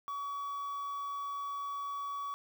triangle tone with quantisation, 1132 Hz, C#6, 36 cents sharp, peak -34 dBFS, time 0.08-2.34 s, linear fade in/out 0 ms, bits 9, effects none

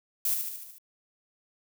violet noise with echo, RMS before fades -27 dBFS, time 0.25-0.34 s, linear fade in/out 2 ms, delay 74 ms, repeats 6, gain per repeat -4 dB, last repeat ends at 0.784 s, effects none

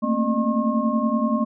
sine tone cluster, 220.7 / 231.3 / 269.5 / 607 / 1078 Hz, A3 / A#3 / C#4 / D#5 / C#6, +5 / -13 / -49 / -43 / -49 cents, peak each -24 / -22 / -28 / -28 / -27 dBFS, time 0.02-1.45 s, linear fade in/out 20 ms, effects none

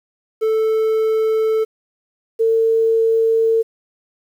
triangle / sine tone pair in turn, 440 / 450.8 Hz, A4 / A4, 0 / +42 cents, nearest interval unison, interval 42 cents, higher second, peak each -12 dBFS, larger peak neither, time 0.41-1.65 / 2.39-3.63 s, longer neither, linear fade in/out 20 ms, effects 8-bit

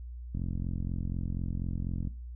click train, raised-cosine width 5 ms, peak -22 dBFS, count 77, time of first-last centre 0.35-2.073 s, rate 44.1 Hz, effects noise-tail reverb RT60 0.3 s tail -18 dB re dry + added 60 Hz sine -39 dBFS peak until 2.35 s

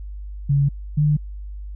sine tone pair in turn, 140.7 / 149.07 Hz, C#3 / D3, +26 / +26 cents, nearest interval minor second, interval 100 cents, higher second, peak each -14 dBFS, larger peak neither, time 0.49-0.69 / 0.97-1.17 s, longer neither, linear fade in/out 10 ms, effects added 50 Hz sine -30 dBFS peak until 1.75 s

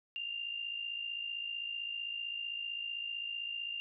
sine tone with amplitude modulation, 2794 Hz, F7, in tune, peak -34 dBFS, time 0.16-3.8 s, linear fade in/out 0 ms, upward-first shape sine, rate 55.6 Hz, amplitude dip 60%, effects none

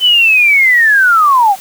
sine linear sweep, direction down, 3057 to 740 Hz, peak -5 dBFS, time 0-1.56 s, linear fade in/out 50 ms, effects white hiss -33 dBFS RMS until 1.6 s + high-pass 100 Hz 12 dB/octave

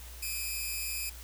5% pulse tone pair together, 2383 / 2546 Hz, D7 / D#7, +25 / +39 cents, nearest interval minor second, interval 114 cents, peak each -27 dBFS, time 0.22-1.1 s, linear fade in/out 10 ms, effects added 60 Hz sine -45 dBFS peak until 1.23 s + white hiss -50 dBFS RMS until 1.23 s

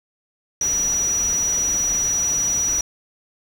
sine tone in noise, 5840 Hz, F#8, 24 cents flat, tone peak -18 dBFS, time 0.61-2.81 s, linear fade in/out 2 ms, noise pink, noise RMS -33 dBFS, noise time 0.61-2.81 s, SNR +12 dB, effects none

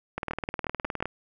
two click trains, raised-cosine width 0.5 ms, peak -15 / -16 dBFS, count 18 / 5, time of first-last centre 0.18-1.056 / 0.31-1.026 s, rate 19.4 / 5.59 Hz, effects none

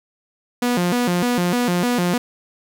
sawtooth tone with vibrato, 207.7 Hz, G#3, in tune, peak -13 dBFS, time 0.62-2.18 s, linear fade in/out 5 ms, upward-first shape square, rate 3.3 Hz, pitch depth 280 cents each way, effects none

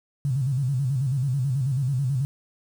sine tone with vibrato, 133.1 Hz, C3, 30 cents sharp, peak -21 dBFS, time 0.25-2.25 s, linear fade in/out 0 ms, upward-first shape square, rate 9.2 Hz, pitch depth 110 cents each way, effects 8-bit

